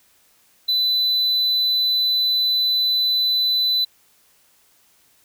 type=tone; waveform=triangle; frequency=4000 Hz; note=B7; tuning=21 cents sharp; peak=-15 dBFS; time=0.68-3.85 s; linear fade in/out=10 ms; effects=white hiss -58 dBFS RMS until 5.24 s